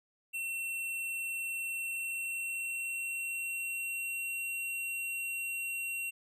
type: tone with pitch glide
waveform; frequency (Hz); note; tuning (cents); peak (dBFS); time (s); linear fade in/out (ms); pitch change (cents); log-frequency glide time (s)
square; 2710 to 2738; E7 to F7; +47 to -35; -35; 0.33-6.11; 20; +18; 1.75-4.45
effects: none